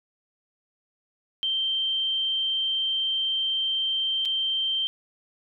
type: tone with dropouts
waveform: sine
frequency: 3136 Hz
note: G7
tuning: in tune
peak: -23 dBFS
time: 1.43-4.87 s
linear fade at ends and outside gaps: 0 ms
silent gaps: 4.252-4.256 s
effects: none

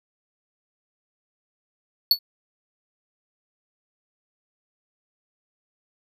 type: tone with exponential decay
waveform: square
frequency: 4435 Hz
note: C#8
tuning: in tune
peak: -10 dBFS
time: 2.11-2.19 s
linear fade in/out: 2 ms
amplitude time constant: 17 ms
effects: none

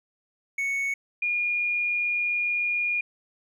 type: tone pair in turn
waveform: triangle / sine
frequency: 2217 / 2429 Hz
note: C#7 / D#7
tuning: 0 / -42 cents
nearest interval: major second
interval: 158 cents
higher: second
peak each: -23 / -23 dBFS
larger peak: neither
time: 0.58-0.94 / 1.22-3.01 s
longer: second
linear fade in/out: 5 ms
effects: none

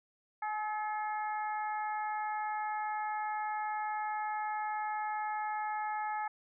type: harmonic tone with a mistuned harmonic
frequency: 428.7 Hz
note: A4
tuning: 45 cents flat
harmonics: 2 / 3 / 4 / 5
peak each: -34 / -42 / -44 / -47 dBFS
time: 0.42-6.28 s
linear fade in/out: 5 ms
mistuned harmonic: 2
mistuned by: -15 cents
effects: none

